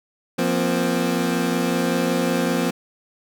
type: chord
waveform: 25% pulse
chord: F suspended fourth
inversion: none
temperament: equal with one note detuned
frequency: 174.61 / 236.3 / 261.6 Hz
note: F3 / Bb3 / C4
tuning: 0 / +24 / 0 cents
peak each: -20 dBFS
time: 0.38-2.71 s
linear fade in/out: 10 ms
effects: none